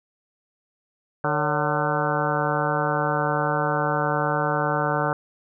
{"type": "harmonic tone with a mistuned harmonic", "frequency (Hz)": 150.2, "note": "D3", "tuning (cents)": 39, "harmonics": [1, 2, 3, 4, 5, 6, 7, 8, 9, 10], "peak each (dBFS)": [-28, -32, -30, -28, -29, -29, -33, -31, -30, -30], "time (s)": [1.24, 5.13], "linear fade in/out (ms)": 2, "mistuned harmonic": 4, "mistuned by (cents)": -88, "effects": []}